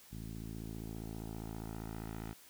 10% pulse tone with low-pass filter sweep, 55 Hz, A1, in tune, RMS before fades -44 dBFS, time 0.11-2.34 s, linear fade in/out 20 ms, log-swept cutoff 210 to 2500 Hz, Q 0.86, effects white hiss -59 dBFS RMS until 2.49 s

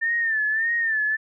sine tone with vibrato, 1791 Hz, A6, 30 cents sharp, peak -20 dBFS, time 0.01-1.17 s, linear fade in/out 20 ms, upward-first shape sine, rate 1.7 Hz, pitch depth 79 cents each way, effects none

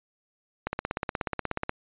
click train, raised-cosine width 0.5 ms, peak -13 dBFS, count 18, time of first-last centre 0.67-1.694 s, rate 16.6 Hz, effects resampled to 8000 Hz

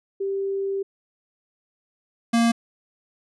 sine / square tone pair in turn, 392 / 232.3 Hz, G4 / A#3, 0 / -6 cents, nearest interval major sixth, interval 906 cents, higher first, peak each -23 / -17 dBFS, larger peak second, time 0.2-0.83 / 2.33-2.52 s, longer first, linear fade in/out 10 ms, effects resampled to 24000 Hz

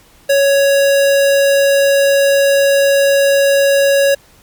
square tone, 556 Hz, C#5, 5 cents sharp, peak -9 dBFS, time 0.29-4.15 s, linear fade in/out 10 ms, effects pink hiss -47 dBFS RMS until 4.42 s + MP3 96 kbps

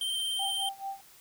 square tone with vibrato, 3136 Hz, G7, in tune, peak -30 dBFS, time 0.01-0.69 s, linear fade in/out 2 ms, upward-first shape square, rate 17 Hz, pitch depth 12 cents each way
sine tone with tremolo, 784 Hz, G5, in tune, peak -32 dBFS, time 0.39-1.01 s, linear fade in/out 5 ms, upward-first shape sine, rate 4.6 Hz, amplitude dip 90%
effects white hiss -56 dBFS RMS until 1.2 s

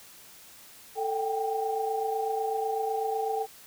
sine tone cluster, 442.7 / 764 / 792 Hz, A4 / G5 / G5, +11 / -45 / +18 cents, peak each -30 / -36 / -30 dBFS, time 0.95-3.47 s, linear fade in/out 50 ms, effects white hiss -51 dBFS RMS until 3.66 s

